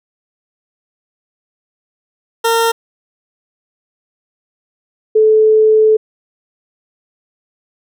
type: tone pair in turn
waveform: 20% pulse / sine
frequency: 458.3 / 434.6 Hz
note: A#4 / A4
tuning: -29 / -21 cents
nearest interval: minor second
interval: 92 cents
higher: first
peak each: -6 dBFS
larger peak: neither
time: 2.44-2.72 / 5.15-5.97 s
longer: second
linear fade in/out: 10 ms
effects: none